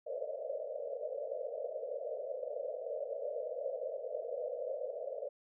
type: band-pass noise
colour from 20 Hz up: white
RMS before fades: -40 dBFS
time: 0.06-5.29 s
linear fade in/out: 10 ms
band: 470 to 630 Hz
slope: 96 dB/octave
effects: none